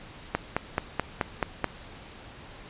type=click train; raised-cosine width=0.5 ms; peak=-9 dBFS; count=7; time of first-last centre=0.35-1.643 s; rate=4.64 Hz; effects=pink hiss -46 dBFS RMS until 2.69 s + resampled to 8000 Hz